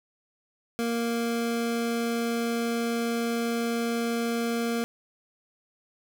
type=tone; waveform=25% pulse; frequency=233.1 Hz; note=A#3; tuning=in tune; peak=-22 dBFS; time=0.79-4.84 s; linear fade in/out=0 ms; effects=none